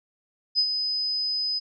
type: tone with ADSR envelope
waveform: sine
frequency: 5020 Hz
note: D#8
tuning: 15 cents sharp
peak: -17 dBFS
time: 0.55-1.6 s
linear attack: 37 ms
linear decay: 69 ms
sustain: -7 dB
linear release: 23 ms
effects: none